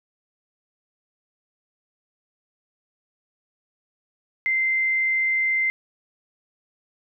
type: tone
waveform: sine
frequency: 2081 Hz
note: C7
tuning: 10 cents flat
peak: -19 dBFS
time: 4.46-5.7 s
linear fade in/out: 0 ms
effects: none